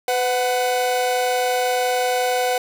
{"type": "tone pair together", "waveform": "45% pulse", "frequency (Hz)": [501.9, 740], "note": ["B4", "F#5"], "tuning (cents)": [28, 0], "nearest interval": "perfect fifth", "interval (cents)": 672, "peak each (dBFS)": -21, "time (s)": [0.08, 2.58], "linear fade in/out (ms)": 2, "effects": []}